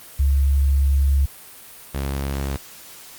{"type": "tone pair in turn", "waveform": ["sine", "sawtooth"], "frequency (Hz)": [69.3, 68.78], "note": ["C#2", "C#2"], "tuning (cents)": [0, -13], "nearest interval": "unison", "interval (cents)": 13, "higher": "first", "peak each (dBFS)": [-14, -19], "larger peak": "first", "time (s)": [[0.19, 1.26], [1.94, 2.57]], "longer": "first", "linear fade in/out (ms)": 10, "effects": ["white hiss -42 dBFS RMS until 3.18 s", "Opus 32 kbps"]}